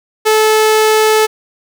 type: tone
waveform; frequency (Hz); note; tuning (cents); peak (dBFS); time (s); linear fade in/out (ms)
sawtooth; 434.1; A4; -23; -4; 0.25-1.27; 20
effects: none